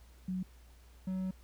sine / triangle tone pair in turn, 185 / 187.26 Hz, F#3 / F#3, 0 / +21 cents, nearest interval unison, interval 21 cents, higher second, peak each -33 / -31 dBFS, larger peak second, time 0.28-0.43 / 1.07-1.31 s, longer second, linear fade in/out 5 ms, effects added 60 Hz sine -55 dBFS peak until 1.43 s + pink hiss -65 dBFS RMS until 1.43 s

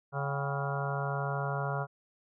harmonic tone with a mistuned harmonic, 140.3 Hz, C#3, 21 cents sharp, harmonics 1 / 3 / 4 / 5 / 6 / 7 / 8 / 9 / 10, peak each -33 / -41 / -40 / -39 / -42 / -41 / -43 / -44 / -40 dBFS, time 0.12-1.87 s, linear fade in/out 50 ms, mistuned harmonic 6, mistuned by -100 cents, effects none

